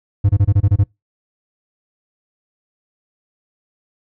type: tone bursts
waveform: triangle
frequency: 100 Hz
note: G2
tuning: 35 cents sharp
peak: -7 dBFS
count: 8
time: 0.24-0.839 s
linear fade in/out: 10 ms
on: 53 ms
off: 25 ms
effects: noise-tail reverb RT60 0.2 s tail -26 dB re dry